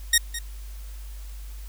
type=tone with echo; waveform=10% pulse; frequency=1867 Hz; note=A#6; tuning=2 cents sharp; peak=-6 dBFS; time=0.13-0.18 s; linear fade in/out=5 ms; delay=210 ms; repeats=1; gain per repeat=-14 dB; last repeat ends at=0.39 s; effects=added 50 Hz sine -35 dBFS peak until 1.68 s + white hiss -51 dBFS RMS until 1.68 s